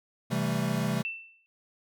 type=chord; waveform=square; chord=A minor seventh; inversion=first; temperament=equal with one note detuned; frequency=130.81 / 164.81 / 196 / 222.9 Hz; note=C3 / E3 / G3 / A3; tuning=0 / 0 / 0 / +23 cents; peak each=-33 dBFS; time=0.3-1.03 s; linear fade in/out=20 ms
type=tone with exponential decay; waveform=sine; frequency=2675 Hz; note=E7; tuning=25 cents sharp; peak=-28 dBFS; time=1.05-1.46 s; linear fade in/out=0 ms; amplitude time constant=87 ms
effects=none